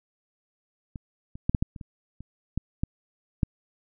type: clicks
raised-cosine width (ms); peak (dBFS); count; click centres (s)
5; -24 / -27 / -10 / -8 / -11 / -27 / -26 / -28 / -14 / -13 / -9; 11; 0.958 / 1.355 / 1.495 / 1.548 / 1.625 / 1.762 / 1.812 / 2.206 / 2.576 / 2.835 / 3.432
effects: none

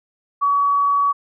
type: tone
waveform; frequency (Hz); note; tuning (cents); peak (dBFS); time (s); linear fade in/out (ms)
sine; 1133; C#6; +37; -14; 0.41-1.13; 20
effects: none

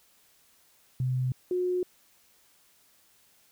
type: tone pair in turn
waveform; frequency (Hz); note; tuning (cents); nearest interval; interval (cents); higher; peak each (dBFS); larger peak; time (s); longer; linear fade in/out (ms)
sine; 128 / 362; C3 / F#4; -38 / -38; octave + tritone; 1800; second; -25; neither; 1-1.32 / 1.51-1.83; neither; 2
effects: white hiss -63 dBFS RMS until 3.51 s

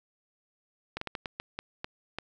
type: slowing click train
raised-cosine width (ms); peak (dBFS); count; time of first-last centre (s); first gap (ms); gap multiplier
0.3; -18; 9; 0.97-2.186; 44; 1.34
effects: none

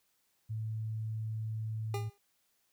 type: tone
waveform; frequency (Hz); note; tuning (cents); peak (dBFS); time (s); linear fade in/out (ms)
sine; 110; A2; 0; -34; 0.49-2.1; 20
type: tone with exponential decay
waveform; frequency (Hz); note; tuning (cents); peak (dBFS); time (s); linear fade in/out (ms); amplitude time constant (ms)
25% pulse; 403.5; G#4; -50; -30; 1.94-2.18; 2; 52
effects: white hiss -75 dBFS RMS until 2.72 s

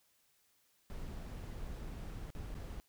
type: noise with dropouts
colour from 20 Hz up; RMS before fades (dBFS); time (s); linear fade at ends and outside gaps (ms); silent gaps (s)
brown; -44; 0.9-2.8; 0; 2.303-2.351 / 2.542-2.552
effects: white hiss -73 dBFS RMS until 2.88 s

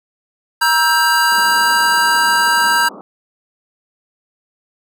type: chord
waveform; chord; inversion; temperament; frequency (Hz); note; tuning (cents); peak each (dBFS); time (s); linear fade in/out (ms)
square; E diminished; second; just; 949.3 / 1318.5 / 1582.2; Bb5 / E6 / G6; +31 / 0 / +16; -16 / -20 / -15; 0.61-2.89; 10
type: band-pass noise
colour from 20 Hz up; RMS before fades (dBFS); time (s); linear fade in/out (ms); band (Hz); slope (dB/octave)
pink; -35; 1.32-3.01; 0; 180 to 1300; 96
effects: none

